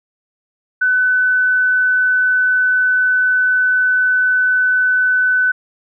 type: tone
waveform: sine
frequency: 1504 Hz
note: F#6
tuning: 28 cents sharp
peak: -11 dBFS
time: 0.81-5.52 s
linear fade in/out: 10 ms
effects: none

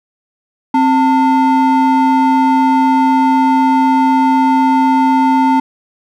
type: ring-modulated tone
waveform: triangle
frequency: 580 Hz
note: D5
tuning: 22 cents flat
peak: -3 dBFS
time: 0.74-5.6 s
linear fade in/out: 5 ms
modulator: 316 Hz
effects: none

